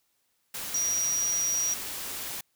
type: tone in noise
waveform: sine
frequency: 5760 Hz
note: F#8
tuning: 47 cents flat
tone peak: -25 dBFS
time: 0.74-1.74 s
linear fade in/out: 5 ms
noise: white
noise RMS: -36 dBFS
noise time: 0.54-2.41 s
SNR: +8 dB
effects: white hiss -73 dBFS RMS until 2.55 s